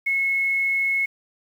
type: tone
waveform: sine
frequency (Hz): 2183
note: C#7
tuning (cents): -27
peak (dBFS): -19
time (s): 0.06-1.06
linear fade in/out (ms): 10
effects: 8-bit